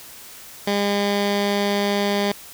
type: tone with low-pass filter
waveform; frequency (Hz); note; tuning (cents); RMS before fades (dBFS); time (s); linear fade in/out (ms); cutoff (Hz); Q
15% pulse; 202.5; G#3; -43; -21; 0.67-2.32; 5; 4400; 1.7
effects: white hiss -41 dBFS RMS until 2.53 s